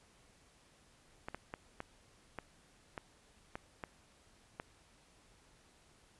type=clicks; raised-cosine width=0.5 ms; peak=-26 dBFS; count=9; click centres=1.285 / 1.346 / 1.539 / 1.804 / 2.387 / 2.978 / 3.555 / 3.838 / 4.599 s; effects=pink hiss -66 dBFS RMS until 6.19 s + resampled to 24000 Hz